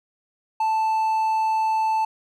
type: tone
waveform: triangle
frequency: 880 Hz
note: A5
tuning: in tune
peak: -17 dBFS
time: 0.6-2.05 s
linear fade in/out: 5 ms
effects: none